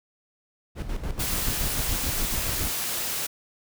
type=noise with tremolo; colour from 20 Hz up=brown; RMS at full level=-28 dBFS; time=0.75-2.73 s; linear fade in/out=50 ms; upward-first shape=square; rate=7 Hz; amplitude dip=60%
type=noise; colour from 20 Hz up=white; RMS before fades=-29 dBFS; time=1.19-3.27 s; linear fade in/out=10 ms
effects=none